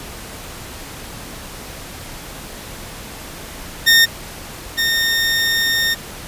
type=tone pair in turn; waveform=20% pulse; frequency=1833 / 1833 Hz; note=A#6 / A#6; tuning=-30 / -30 cents; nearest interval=unison; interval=0 cents; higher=neither; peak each=-3 / -10 dBFS; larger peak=first; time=3.86-4.06 / 4.77-5.95 s; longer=second; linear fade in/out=20 ms; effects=pink hiss -33 dBFS RMS until 6.27 s + resampled to 32000 Hz